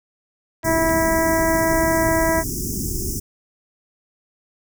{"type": "harmonic tone", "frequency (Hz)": 326, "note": "E4", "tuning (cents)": -19, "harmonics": [1, 2, 3, 4, 5, 6, 7], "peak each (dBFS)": [-22, -20, -23, -34, -28, -27, -40], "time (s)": [0.63, 2.44], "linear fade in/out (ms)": 50}
{"type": "clicks", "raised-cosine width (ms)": 0.2, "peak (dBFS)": [-28, -23, -33], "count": 3, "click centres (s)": [0.632, 0.893, 1.676]}
{"type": "band-stop noise", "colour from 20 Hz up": "pink", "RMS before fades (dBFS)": -25, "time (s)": [0.64, 3.2], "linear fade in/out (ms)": 10, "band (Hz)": [410, 5300], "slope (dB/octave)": 96}
{"effects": []}